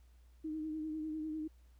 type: tone with vibrato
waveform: sine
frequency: 311.1 Hz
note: D#4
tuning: in tune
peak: -37 dBFS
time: 0.44-1.48 s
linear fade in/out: 10 ms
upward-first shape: sine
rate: 10 Hz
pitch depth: 34 cents each way
effects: added 60 Hz sine -59 dBFS peak until 1.79 s + pink hiss -75 dBFS RMS until 1.79 s